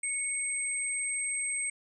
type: tone pair together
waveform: sine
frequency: 2217 / 8332 Hz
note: C#7 / C9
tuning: 0 / -8 cents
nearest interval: octave + major seventh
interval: 2292 cents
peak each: -35 / -31 dBFS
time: 0.03-1.7 s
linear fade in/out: 5 ms
effects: none